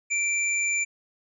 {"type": "tone pair together", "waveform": "sine", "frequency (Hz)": [2349, 7039], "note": ["D7", "A8"], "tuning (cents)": [0, 0], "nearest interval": "octave + perfect fifth", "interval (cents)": 1900, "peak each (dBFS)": [-24, -28], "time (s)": [0.1, 0.85], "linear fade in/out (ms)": 20, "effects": []}